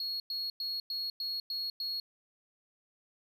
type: tone bursts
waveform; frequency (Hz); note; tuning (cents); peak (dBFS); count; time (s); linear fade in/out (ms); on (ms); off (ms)
triangle; 4319; C#8; -46; -32; 7; 0-2; 2; 200; 100
effects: none